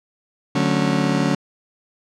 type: chord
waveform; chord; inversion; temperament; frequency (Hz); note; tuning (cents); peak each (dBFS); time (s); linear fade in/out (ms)
35% pulse; D major seventh; none; just; 146.83 / 183.54 / 220.2 / 275.3; D3 / F#3 / A3 / C#4; 0 / -14 / +2 / -12; -21 / -21 / -22 / -20; 0.55-1.35; 5
effects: low-pass 6000 Hz 12 dB/octave